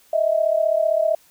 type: tone pair together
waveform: sine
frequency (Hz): 623.8 / 659.3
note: D#5 / E5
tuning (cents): +4 / 0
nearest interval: minor second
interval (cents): 96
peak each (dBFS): -19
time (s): 0.13-1.15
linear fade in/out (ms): 5
effects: white hiss -55 dBFS RMS until 1.3 s